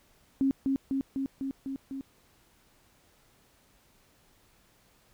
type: tone with echo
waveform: sine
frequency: 270.5 Hz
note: C#4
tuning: 42 cents flat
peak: -22 dBFS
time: 0.41-0.51 s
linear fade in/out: 0 ms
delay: 250 ms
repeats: 6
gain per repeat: -2 dB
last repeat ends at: 2.01 s
effects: pink hiss -64 dBFS RMS until 5.13 s